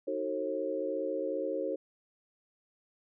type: chord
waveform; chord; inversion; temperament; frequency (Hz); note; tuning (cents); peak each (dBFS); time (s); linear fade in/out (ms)
sine; D# diminished seventh; none; just; 311.1 / 373.4 / 448 / 537.6; D#4 / F#4 / A4 / C5; 0 / +16 / +31 / +47; -38 / -38 / -37 / -34; 0.07-1.76; 10
effects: none